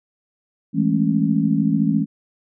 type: chord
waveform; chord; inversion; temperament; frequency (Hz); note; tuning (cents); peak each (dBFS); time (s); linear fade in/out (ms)
sine; A major seventh; second; just; 165 / 206.2 / 220 / 275; E3 / G#3 / A3 / C#4; +2 / -12 / 0 / -14; -21; 0.73-2.06; 50
effects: none